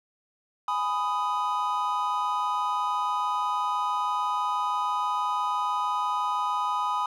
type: chord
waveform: triangle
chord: G# minor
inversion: none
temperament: just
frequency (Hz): 830.6 / 996.7 / 1245.9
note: G#5 / B5 / D#6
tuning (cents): 0 / +16 / +2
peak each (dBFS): -30 / -26 / -27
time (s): 0.68-7.06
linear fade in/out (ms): 2
effects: none